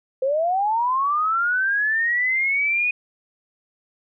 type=linear sweep; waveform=sine; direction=up; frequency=510 to 2489 Hz; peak=-18 dBFS; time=0.22-2.91 s; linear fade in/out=5 ms; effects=none